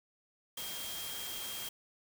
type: tone in noise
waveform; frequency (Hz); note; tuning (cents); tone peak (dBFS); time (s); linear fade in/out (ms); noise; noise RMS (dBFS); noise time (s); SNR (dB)
sine; 3223; G7; +47; -44; 0.57-1.69; 5; white; -42; 0.57-1.69; -5
effects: none